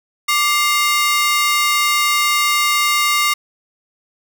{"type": "ring-modulated tone", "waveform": "sawtooth", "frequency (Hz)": 1644, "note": "G#6", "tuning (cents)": -18, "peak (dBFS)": -7, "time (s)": [0.28, 3.34], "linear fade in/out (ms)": 10, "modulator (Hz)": 465, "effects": []}